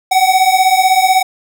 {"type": "beating tone pair", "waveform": "square", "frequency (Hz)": [746, 762], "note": ["F#5", "G5"], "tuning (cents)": [14, -49], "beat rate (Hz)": 16, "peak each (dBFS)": -12, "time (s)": [0.11, 1.23], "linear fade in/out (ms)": 10, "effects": []}